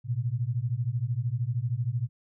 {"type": "beating tone pair", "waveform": "sine", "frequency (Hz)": [113.9, 126.9], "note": ["A#2", "B2"], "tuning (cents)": [-40, 47], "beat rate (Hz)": 13, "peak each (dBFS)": -29, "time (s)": [0.04, 2.09], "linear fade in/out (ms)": 50, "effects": []}